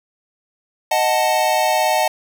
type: chord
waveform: square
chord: D# diminished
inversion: none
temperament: equal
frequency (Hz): 622.3 / 740 / 880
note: D#5 / F#5 / A5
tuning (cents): 0 / 0 / 0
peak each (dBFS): -20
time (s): 0.91-2.08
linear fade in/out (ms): 5
effects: none